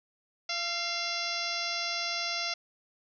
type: harmonic tone with a mistuned harmonic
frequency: 685 Hz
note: F5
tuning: 34 cents flat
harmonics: 1 / 2 / 3 / 4 / 5 / 6 / 7 / 8 / 9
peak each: -40 / -40 / -37 / -40 / -40 / -40 / -37 / -38 / -43 dBFS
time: 0.49-2.54 s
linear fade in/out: 5 ms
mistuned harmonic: 3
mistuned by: +42 cents
effects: none